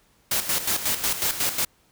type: noise with tremolo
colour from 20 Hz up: white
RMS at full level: -23 dBFS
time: 0.31-1.65 s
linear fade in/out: 5 ms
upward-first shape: square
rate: 5.5 Hz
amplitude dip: 65%
effects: pink hiss -62 dBFS RMS until 1.91 s